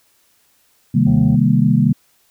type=chord; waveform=sine; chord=C minor seventh; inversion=none; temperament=equal with one note detuned; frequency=130.81 / 155.56 / 199.65 / 233.1 Hz; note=C3 / Eb3 / G3 / Bb3; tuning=0 / 0 / +32 / 0 cents; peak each=-16 dBFS; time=0.94-1.93 s; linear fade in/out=10 ms
type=harmonic tone; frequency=77.3 Hz; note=D#2; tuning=11 cents flat; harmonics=1 / 3 / 5 / 7 / 9 / 10; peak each=-26 / -37 / -42 / -40 / -43 / -41 dBFS; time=1.06-1.36 s; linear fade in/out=10 ms
effects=white hiss -58 dBFS RMS until 2.3 s